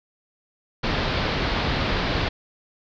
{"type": "low-pass noise", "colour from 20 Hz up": "pink", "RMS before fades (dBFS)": -24, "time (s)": [0.83, 2.29], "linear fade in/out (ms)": 10, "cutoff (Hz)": 4700, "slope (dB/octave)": 48, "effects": []}